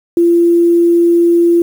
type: tone with quantisation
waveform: sine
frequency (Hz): 341.9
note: F4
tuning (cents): -37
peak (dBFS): -6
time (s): 0.17-1.62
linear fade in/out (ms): 2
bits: 6
effects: none